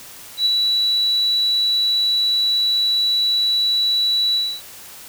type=tone with ADSR envelope; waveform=sine; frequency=3935 Hz; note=B7; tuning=7 cents flat; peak=-12 dBFS; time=0.37-4.62 s; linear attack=89 ms; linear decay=11 ms; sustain=-3 dB; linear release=270 ms; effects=white hiss -39 dBFS RMS until 5.08 s

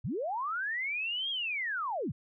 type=linear two-way sweep; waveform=sine; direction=up then down; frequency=82.1 to 3300 to 82.1 Hz; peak=-31 dBFS; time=0.04-2.12 s; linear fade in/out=10 ms; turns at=1.3 s; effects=none

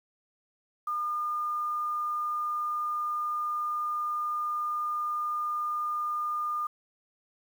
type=tone; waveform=sine; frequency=1211 Hz; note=D#6; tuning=47 cents flat; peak=-28 dBFS; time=0.87-6.67 s; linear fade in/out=5 ms; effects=9-bit

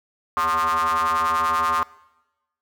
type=ring-modulated tone; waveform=square; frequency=81.8 Hz; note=E2; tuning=13 cents flat; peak=-17 dBFS; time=0.37-1.83 s; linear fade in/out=0 ms; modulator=1140 Hz; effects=noise-tail reverb RT60 1.0 s tail -21 dB re dry

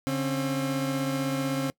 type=tone pair together; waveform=30% pulse; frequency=141.8 / 267.7 Hz; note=C#3 / C4; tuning=+40 / +40 cents; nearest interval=major seventh; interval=1100 cents; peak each=-28 / -25 dBFS; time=0.07-1.7 s; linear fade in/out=0 ms; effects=noise-tail reverb RT60 0.1 s tail -23 dB re dry

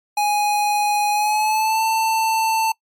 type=tone with pitch glide; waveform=square; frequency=830.6 to 890.2 Hz; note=G#5 to A5; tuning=0 to +20 cents; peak=-17 dBFS; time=0.17-2.72 s; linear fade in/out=5 ms; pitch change=+120 cents; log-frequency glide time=1.11-1.83 s; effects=noise-tail reverb RT60 0.1 s tail -25 dB re dry + MP3 64 kbps

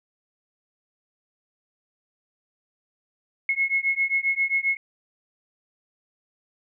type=beating tone pair; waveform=sine; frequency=2172 / 2179.5 Hz; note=C#7 / C#7; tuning=-36 / -30 cents; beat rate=7.5 Hz; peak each=-24 dBFS; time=3.49-4.77 s; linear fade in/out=2 ms; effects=none

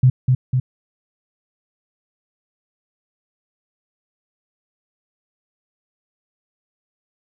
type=tone with echo; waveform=sine; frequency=128.1 Hz; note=C3; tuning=36 cents flat; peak=-8 dBFS; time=0.03-0.1 s; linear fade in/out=5 ms; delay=250 ms; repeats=2; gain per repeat=-3 dB; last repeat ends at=0.6 s; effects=none

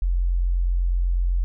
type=tone; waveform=sine; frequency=44.06 Hz; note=F1; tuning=16 cents sharp; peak=-18 dBFS; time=0.02-1.44 s; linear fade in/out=0 ms; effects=none

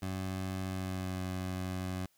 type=tone with pitch glide; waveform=20% pulse; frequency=94.3 to 92.52 Hz; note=F#2 to F#2; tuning=+33 to 0 cents; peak=-30 dBFS; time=0.02-2.06 s; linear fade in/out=5 ms; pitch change=-33 cents; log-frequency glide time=0.66-1.23 s; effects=white hiss -71 dBFS RMS until 2.17 s

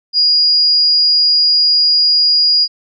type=tone; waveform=sine; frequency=4871 Hz; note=D#8; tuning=38 cents flat; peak=-8 dBFS; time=0.13-2.68 s; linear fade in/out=50 ms; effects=none

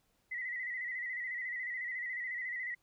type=tone with vibrato; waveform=sine; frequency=1975.5 Hz; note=B6; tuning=in tune; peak=-36 dBFS; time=0.31-2.75 s; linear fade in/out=10 ms; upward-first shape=square; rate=14 Hz; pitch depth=49 cents each way; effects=pink hiss -75 dBFS RMS until 2.82 s

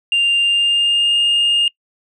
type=tone with pitch glide; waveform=sine; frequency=2794 to 2828 Hz; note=F7 to F7; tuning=0 to +21 cents; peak=-10 dBFS; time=0.12-1.68 s; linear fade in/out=2 ms; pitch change=+21 cents; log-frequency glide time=0.39-1.16 s; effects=noise-tail reverb RT60 0.1 s tail -26 dB re dry + tanh soft clip ceiling -10 dBFS

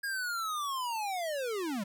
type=linear sweep; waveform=square; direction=down; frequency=1645 to 185 Hz; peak=-33 dBFS; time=0.03-1.84 s; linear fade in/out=10 ms; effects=none

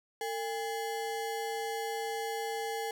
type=ring-modulated tone; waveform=square; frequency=630 Hz; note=D#5; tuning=21 cents sharp; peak=-31 dBFS; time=0.21-2.91 s; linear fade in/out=2 ms; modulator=179 Hz; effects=none

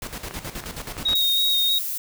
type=noise with tremolo; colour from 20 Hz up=pink; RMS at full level=-32 dBFS; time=0.02-1.14 s; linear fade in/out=2 ms; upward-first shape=square; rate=9.4 Hz; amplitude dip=65%
type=click train; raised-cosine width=0.5 ms; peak=-19 dBFS; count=6; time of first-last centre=0.31-1.132 s; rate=6.08 Hz
type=tone with vibrato; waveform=sine; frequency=3747 Hz; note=A#7; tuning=8 cents sharp; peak=-18 dBFS; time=1.05-1.79 s; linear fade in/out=10 ms; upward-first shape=square; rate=3.1 Hz; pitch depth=17 cents each way
type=noise; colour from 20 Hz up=violet; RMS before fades=-28 dBFS; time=1.15-1.98 s; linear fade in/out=5 ms
effects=none

